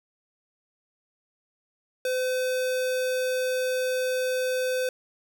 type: tone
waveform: square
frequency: 510 Hz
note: C5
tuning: 44 cents flat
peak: -25 dBFS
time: 2.05-4.89 s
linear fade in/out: 2 ms
effects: 11-bit